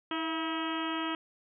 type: harmonic tone with a mistuned harmonic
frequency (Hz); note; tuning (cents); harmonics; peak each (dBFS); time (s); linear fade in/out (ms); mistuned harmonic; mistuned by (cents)
321.7; E4; -42; 1 / 2 / 3 / 4 / 5 / 6 / 7 / 8 / 9 / 10; -34 / -43 / -39 / -38 / -44 / -44 / -48 / -45 / -43 / -42; 0.11-1.15; 2; 2; +59
effects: none